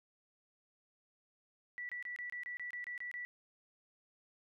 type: tone bursts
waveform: sine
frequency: 1957 Hz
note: B6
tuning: 16 cents flat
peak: -40 dBFS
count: 11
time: 1.78-3.25 s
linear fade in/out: 0 ms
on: 110 ms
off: 26 ms
effects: none